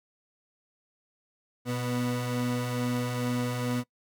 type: tone pair together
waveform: 30% pulse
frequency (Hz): 122.31 / 246.9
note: B2 / B3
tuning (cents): -16 / 0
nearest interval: octave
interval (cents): 1216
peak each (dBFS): -28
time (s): 1.65-3.84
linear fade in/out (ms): 50
effects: noise-tail reverb RT60 0.1 s tail -21 dB re dry